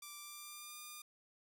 5% pulse tone with pitch glide, 1174.7 to 1205.6 Hz, D6 to D6, 0 to +45 cents, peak -37 dBFS, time 0.02-1.02 s, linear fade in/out 5 ms, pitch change +45 cents, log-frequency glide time 0.17-0.78 s, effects none

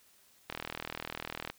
click train, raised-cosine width 0.3 ms, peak -20 dBFS, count 41, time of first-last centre 0.5-1.5 s, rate 40 Hz, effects white hiss -64 dBFS RMS until 1.58 s

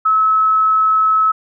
sine tone, 1294 Hz, E6, 32 cents flat, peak -10 dBFS, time 0.05-1.32 s, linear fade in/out 10 ms, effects none

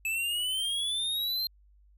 square exponential sweep, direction up, 2603 to 4189 Hz, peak -29 dBFS, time 0.05-1.47 s, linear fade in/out 2 ms, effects added 50 Hz sine -57 dBFS peak until 1.97 s

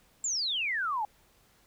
sine exponential sweep, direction down, 7540 to 809 Hz, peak -28 dBFS, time 0.24-1.05 s, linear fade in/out 2 ms, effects pink hiss -64 dBFS RMS until 1.66 s

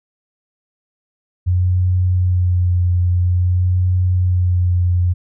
sine tone with vibrato, 90 Hz, F#2, 47 cents flat, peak -12 dBFS, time 1.46-5.14 s, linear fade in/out 20 ms, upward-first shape sine, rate 0.5 Hz, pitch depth 22 cents each way, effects none

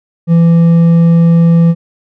triangle tone with hard clipping, 167.7 Hz, E3, 30 cents sharp, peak -5 dBFS, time 0.27-1.75 s, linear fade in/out 50 ms, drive 7 dB, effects none

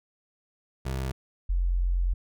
25% pulse / sine tone pair in turn, 65.7 / 44.26 Hz, C2 / F1, +8 / +24 cents, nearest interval perfect fifth, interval 684 cents, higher first, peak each -25 / -22 dBFS, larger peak second, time 0.85-1.12 / 1.49-2.14 s, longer second, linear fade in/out 10 ms, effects none

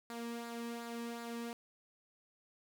sawtooth tone with flanger, 234.2 Hz, A#3, 8 cents sharp, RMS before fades -43 dBFS, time 0.1-1.53 s, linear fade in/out 0 ms, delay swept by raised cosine 0.33 to 1.43 ms, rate 2.7 Hz, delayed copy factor -0.5, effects none

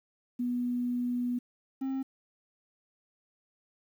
sine / triangle tone pair in turn, 244.9 / 266.9 Hz, B3 / C4, -14 / +35 cents, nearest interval minor second, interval 149 cents, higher second, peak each -28 dBFS, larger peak neither, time 0.39-1.39 / 1.81-2.03 s, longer first, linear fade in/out 10 ms, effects 10-bit

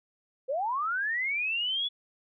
sine linear sweep, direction up, 491.1 to 3444 Hz, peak -27 dBFS, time 0.48-1.89 s, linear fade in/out 20 ms, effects none

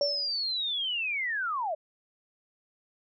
sine linear sweep, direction down, 5520 to 584 Hz, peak -28 dBFS, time 0.01-1.75 s, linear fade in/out 10 ms
sine tone with exponential decay, 573 Hz, D5, 43 cents flat, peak -22 dBFS, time 0.01-0.33 s, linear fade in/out 1 ms, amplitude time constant 68 ms
effects none

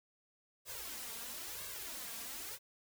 white noise with flanger, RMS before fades -45 dBFS, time 0.65-2.59 s, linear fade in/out 50 ms, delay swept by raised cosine 1.8 to 4.4 ms, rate 1 Hz, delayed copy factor +0.85, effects none

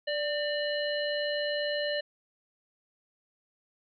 harmonic tone with a mistuned harmonic, 587.3 Hz, D5, in tune, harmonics 1 / 3 / 5 / 7, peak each -30 / -35 / -37 / -38 dBFS, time 0.07-2.01 s, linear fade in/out 10 ms, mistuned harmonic 3, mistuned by +39 cents, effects none

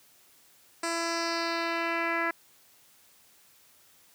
10% pulse tone with low-pass filter sweep, 334.7 Hz, E4, 26 cents sharp, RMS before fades -30 dBFS, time 0.83-2.31 s, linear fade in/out 5 ms, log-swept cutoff 8100 to 1900 Hz, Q 2.4, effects white hiss -60 dBFS RMS until 4.14 s + high-pass 60 Hz 12 dB/octave

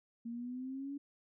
sine exponential sweep, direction up, 230.2 to 285.6 Hz, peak -39 dBFS, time 0.25-0.98 s, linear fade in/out 10 ms, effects none

